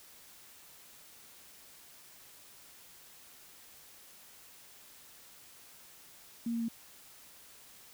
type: tone with pitch steps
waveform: sine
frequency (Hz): 233.1 / 231.4 / 229.6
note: A#3 / A#3 / A#3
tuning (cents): 0 / -13 / -26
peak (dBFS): -31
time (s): 6.46-6.685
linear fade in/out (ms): 5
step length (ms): 75
effects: white hiss -56 dBFS RMS until 7.93 s